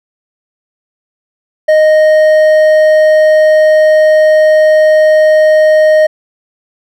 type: tone with hard clipping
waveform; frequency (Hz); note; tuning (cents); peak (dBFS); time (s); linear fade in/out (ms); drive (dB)
triangle; 620; D#5; -6; -5; 1.68-6.07; 10; 9
effects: none